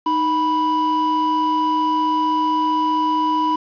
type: tone pair together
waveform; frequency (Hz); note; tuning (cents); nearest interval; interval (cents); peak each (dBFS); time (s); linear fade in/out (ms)
triangle; 309.8 / 984.9; D#4 / B5; -7 / -5; octave + minor sixth; 2002; -20 / -15; 0.06-3.56; 5
effects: resampled to 11025 Hz + 7-bit